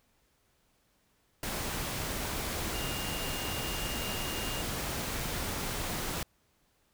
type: tone in noise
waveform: sine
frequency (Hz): 2826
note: F7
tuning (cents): +20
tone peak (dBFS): -41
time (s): 2.74-4.62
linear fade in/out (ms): 2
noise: pink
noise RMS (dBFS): -35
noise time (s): 1.43-6.23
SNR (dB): -9
effects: pink hiss -71 dBFS RMS until 6.93 s